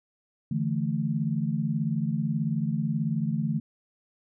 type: chord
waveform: sine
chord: D suspended second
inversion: none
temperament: just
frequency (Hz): 146.83 / 165.19 / 220.2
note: D3 / E3 / A3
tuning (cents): 0 / +4 / +2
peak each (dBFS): -29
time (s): 0.51-3.6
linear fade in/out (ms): 5
effects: none